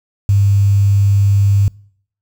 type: tone with quantisation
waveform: sine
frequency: 100 Hz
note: G2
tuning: 35 cents sharp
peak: -8 dBFS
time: 0.29-1.68 s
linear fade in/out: 0 ms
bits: 6
effects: noise-tail reverb RT60 0.6 s tail -25 dB re dry